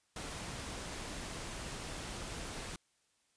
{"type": "noise", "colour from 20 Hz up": "pink", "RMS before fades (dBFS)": -43, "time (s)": [0.16, 2.76], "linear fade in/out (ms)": 2, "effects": ["white hiss -75 dBFS RMS until 3.36 s", "resampled to 22050 Hz"]}